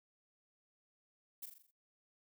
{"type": "noise with echo", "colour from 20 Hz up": "violet", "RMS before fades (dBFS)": -45, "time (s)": [1.42, 1.46], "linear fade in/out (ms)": 10, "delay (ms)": 42, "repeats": 6, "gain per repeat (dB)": -5, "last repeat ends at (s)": 1.712, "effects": ["noise-tail reverb RT60 0.1 s tail -18 dB re dry"]}